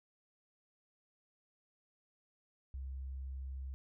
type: tone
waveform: sine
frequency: 66.4 Hz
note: C2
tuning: 26 cents sharp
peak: -40 dBFS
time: 2.74-3.74 s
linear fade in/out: 0 ms
effects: none